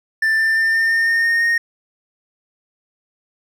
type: tone with pitch steps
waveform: triangle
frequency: 1774 / 1785.3 / 1796.7 / 1808.1 / 1819.7 / 1831.3 / 1842.9 / 1854.7 Hz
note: A6 / A6 / A6 / A6 / A#6 / A#6 / A#6 / A#6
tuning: +14 / +25 / +36 / +47 / -42 / -31 / -20 / -9 cents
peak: -12 dBFS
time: 0.22-1.58 s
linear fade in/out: 5 ms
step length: 170 ms
effects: none